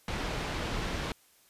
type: low-pass noise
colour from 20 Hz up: pink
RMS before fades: -34 dBFS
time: 0.08-1.12 s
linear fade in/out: 2 ms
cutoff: 4200 Hz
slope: 12 dB/octave
effects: white hiss -63 dBFS RMS until 1.49 s + resampled to 32000 Hz